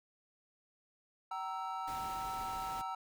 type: chord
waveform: triangle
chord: E diminished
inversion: first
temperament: equal with one note detuned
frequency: 766.1 / 932.3 / 1318.5 Hz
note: G5 / Bb5 / E6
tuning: -40 / 0 / 0 cents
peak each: -40 dBFS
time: 1.31-2.95 s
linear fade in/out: 5 ms
type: noise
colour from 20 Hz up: pink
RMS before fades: -49 dBFS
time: 1.87-2.82 s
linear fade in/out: 10 ms
effects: none